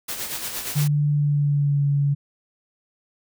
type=noise with tremolo; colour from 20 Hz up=white; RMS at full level=-28 dBFS; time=0.08-0.88 s; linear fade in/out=10 ms; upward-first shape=sine; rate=8.6 Hz; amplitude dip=50%
type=tone with pitch glide; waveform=sine; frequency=146.83 to 142.16 Hz; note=D3 to C#3; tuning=0 to +44 cents; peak=-17 dBFS; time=0.75-2.15 s; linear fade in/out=20 ms; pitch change=-56 cents; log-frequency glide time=1.1-1.84 s
effects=none